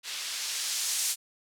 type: noise with low-pass filter sweep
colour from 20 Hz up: violet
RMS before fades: -32 dBFS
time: 0.03-1.16 s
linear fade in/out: 50 ms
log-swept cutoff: 3300 to 7600 Hz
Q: 0.88
effects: none